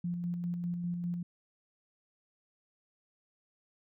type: tone with tremolo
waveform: sine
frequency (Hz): 174.4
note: F3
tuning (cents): -2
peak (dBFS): -31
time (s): 0.04-1.23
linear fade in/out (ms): 5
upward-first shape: square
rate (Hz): 5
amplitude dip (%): 30
effects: none